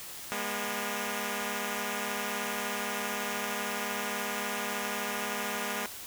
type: tone pair together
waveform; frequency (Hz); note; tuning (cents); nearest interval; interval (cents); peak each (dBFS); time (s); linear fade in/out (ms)
5% pulse; 204.4 / 240.6; G#3 / B3; -27 / -45; minor third; 282; -23 / -24; 0.32-5.86; 0
effects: white hiss -43 dBFS RMS until 6.06 s